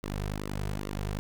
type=tone with flanger; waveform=sawtooth; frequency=50.5 Hz; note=G#1; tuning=48 cents flat; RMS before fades=-34 dBFS; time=0.03-1.19 s; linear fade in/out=0 ms; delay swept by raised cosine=1.2 to 3.7 ms; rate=2.4 Hz; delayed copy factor=-0.9; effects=none